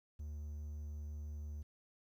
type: tone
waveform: triangle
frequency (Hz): 74.5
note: D2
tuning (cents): +25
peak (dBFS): -40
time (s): 0.19-1.63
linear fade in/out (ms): 10
effects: 12-bit